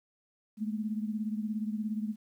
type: beating tone pair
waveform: sine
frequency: 211.7 / 228.7 Hz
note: G#3 / A#3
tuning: +33 / -33 cents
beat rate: 17 Hz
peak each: -32 / -37 dBFS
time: 0.57-2.16 s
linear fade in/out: 50 ms
effects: 11-bit